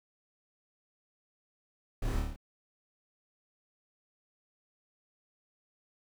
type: noise with echo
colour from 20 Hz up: brown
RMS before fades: -34 dBFS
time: 2.02-2.2 s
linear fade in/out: 5 ms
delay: 27 ms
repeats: 6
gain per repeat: -2 dB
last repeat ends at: 2.362 s
effects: none